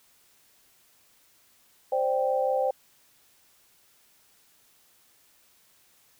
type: chord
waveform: sine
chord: C suspended second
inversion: none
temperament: just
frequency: 523.3 / 588.7 / 784.9 Hz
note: C5 / D5 / G5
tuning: 0 / +4 / +2 cents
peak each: -25 / -30 / -28 dBFS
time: 1.92-2.71 s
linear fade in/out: 5 ms
effects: white hiss -62 dBFS RMS until 6.19 s